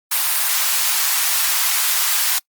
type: high-pass noise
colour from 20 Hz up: white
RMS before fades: -18 dBFS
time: 0.11-2.39 s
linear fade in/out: 10 ms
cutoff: 810 Hz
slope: 24 dB/octave
effects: noise-tail reverb RT60 0.1 s tail -25 dB re dry + Opus 32 kbps